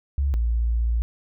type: tone pair in turn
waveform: sine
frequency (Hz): 69.5 / 57.72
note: C#2 / A#1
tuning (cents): +5 / -16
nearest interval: minor third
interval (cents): 321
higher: first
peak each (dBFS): -19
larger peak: neither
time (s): 0.18-0.34 / 0.34-1.02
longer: second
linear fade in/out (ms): 0
effects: none